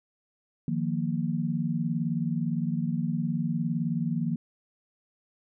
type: chord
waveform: sine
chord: Eb suspended second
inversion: none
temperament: just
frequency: 155.56 / 175.01 / 233.3 Hz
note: Eb3 / F3 / Bb3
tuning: 0 / +4 / +2 cents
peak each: -30 dBFS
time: 0.68-4.36 s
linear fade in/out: 2 ms
effects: none